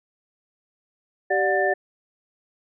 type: tone cluster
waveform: sine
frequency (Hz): 387.4 / 588 / 728 / 1778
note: G4 / D5 / F#5 / A6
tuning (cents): -20 / +2 / -28 / +18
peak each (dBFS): -24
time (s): 1.3-1.74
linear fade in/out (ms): 10
effects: none

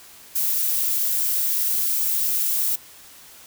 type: noise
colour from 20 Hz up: violet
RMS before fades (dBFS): -22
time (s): 0.35-2.76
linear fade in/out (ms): 10
effects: white hiss -46 dBFS RMS until 3.46 s

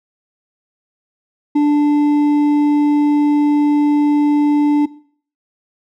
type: tone with hard clipping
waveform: triangle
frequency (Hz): 293.7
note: D4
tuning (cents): 0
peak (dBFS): -11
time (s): 1.55-4.86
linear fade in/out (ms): 10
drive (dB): 8
effects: noise-tail reverb RT60 0.5 s tail -19 dB re dry

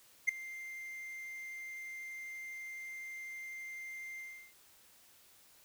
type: tone with ADSR envelope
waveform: triangle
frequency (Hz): 2096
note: C7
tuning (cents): +2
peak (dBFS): -21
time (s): 0.27-4.54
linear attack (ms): 20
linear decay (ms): 4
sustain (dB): -20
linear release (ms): 350
effects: white hiss -63 dBFS RMS until 5.64 s

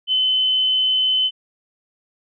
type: tone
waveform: sine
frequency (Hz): 3042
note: F#7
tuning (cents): +47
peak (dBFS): -15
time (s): 0.07-1.31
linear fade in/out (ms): 50
effects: none

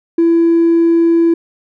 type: tone with hard clipping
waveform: sine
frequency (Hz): 334.5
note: E4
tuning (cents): +25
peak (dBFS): -8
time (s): 0.18-1.34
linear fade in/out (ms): 5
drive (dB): 1
effects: none

